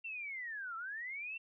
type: linear two-way sweep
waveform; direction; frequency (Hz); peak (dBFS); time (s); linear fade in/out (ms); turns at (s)
sine; down then up; 2731 to 1304 to 2731; -40; 0.04-1.38; 10; 0.76
effects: none